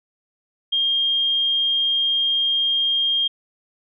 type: tone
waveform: sine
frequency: 3218 Hz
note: G7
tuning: 45 cents sharp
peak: -17 dBFS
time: 0.72-3.28 s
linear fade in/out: 10 ms
effects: none